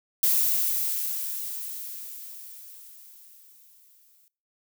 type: noise with exponential decay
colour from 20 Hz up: violet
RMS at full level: -21 dBFS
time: 0.23-4.28 s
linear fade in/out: 1 ms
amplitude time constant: 880 ms
effects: noise-tail reverb RT60 0.4 s tail -22 dB re dry